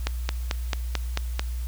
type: click train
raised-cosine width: 0.2 ms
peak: -8 dBFS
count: 7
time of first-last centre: 0.07-1.395 s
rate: 4.53 Hz
effects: added 60 Hz sine -27 dBFS peak until 1.67 s + white hiss -48 dBFS RMS until 1.67 s